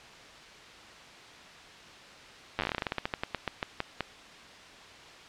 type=slowing click train; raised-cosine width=0.3 ms; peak=-13 dBFS; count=23; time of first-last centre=2.59-4.007 s; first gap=9 ms; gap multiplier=1.16; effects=white hiss -49 dBFS RMS until 5.28 s + low-pass 4000 Hz 12 dB/octave